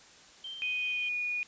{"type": "tone with tremolo", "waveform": "sine", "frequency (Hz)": 3136, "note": "G7", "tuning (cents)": 0, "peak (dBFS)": -38, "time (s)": [0.44, 1.09], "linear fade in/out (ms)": 5, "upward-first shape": "square", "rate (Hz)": 5.2, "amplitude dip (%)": 25}
{"type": "tone with pitch glide", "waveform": "sine", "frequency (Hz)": [2489, 2453], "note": ["D#7", "D#7"], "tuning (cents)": [0, -25], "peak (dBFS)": -30, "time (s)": [0.62, 1.43], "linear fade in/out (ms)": 0, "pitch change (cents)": -25, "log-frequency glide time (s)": [0.73, 1.14]}
{"effects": ["white hiss -55 dBFS RMS until 1.47 s", "resampled to 16000 Hz"]}